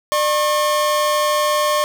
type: tone pair together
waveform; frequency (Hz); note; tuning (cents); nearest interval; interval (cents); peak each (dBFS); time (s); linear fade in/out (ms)
45% pulse; 597.9 / 1084; D5 / C#6; +31 / -39; minor seventh; 1030; -18; 0.12-1.84; 0
effects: none